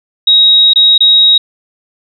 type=tone with dropouts; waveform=sine; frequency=3796 Hz; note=A#7; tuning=31 cents sharp; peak=-3 dBFS; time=0.27-1.38 s; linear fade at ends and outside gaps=5 ms; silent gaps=0.735-0.758 / 0.98-1.005 s; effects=none